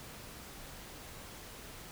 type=silence; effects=pink hiss -49 dBFS RMS until 1.91 s